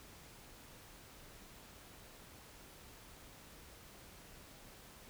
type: silence
effects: pink hiss -57 dBFS RMS until 5.09 s